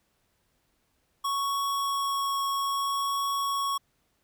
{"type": "tone with vibrato", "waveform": "square", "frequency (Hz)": 1108.7, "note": "C#6", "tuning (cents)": 0, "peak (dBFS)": -27, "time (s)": [1.24, 3.78], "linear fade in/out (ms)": 10, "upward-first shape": "triangle", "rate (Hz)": 0.61, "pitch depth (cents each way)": 8, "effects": ["pink hiss -72 dBFS RMS until 4.23 s"]}